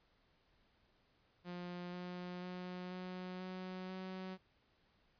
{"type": "tone with pitch steps", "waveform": "sawtooth", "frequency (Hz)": [177.1, 179.05, 181.03, 183.03, 185.05, 187.09], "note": ["F3", "F3", "F#3", "F#3", "F#3", "F#3"], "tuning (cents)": [24, 43, -38, -19, 0, 19], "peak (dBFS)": -40, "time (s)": [1.44, 4.38], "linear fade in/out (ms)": 50, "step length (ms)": 490, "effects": ["pink hiss -74 dBFS RMS until 5.19 s", "resampled to 11025 Hz"]}